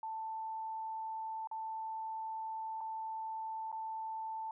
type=tone with dropouts; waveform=sine; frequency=885 Hz; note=A5; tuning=10 cents sharp; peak=-38 dBFS; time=0.03-4.51 s; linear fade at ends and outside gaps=2 ms; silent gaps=1.473-1.513 / 2.808-2.811 / 3.717-3.726 s; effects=none